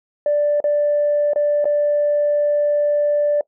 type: tone with dropouts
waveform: sine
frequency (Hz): 587.3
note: D5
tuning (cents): 0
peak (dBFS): -13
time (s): 0.26-3.41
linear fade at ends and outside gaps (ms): 2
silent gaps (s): 0.603-0.641 / 1.334-1.359 / 1.644-1.654
effects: noise-tail reverb RT60 0.1 s tail -22 dB re dry + tanh soft clip ceiling -10 dBFS